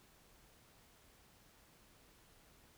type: silence
effects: pink hiss -66 dBFS RMS until 2.77 s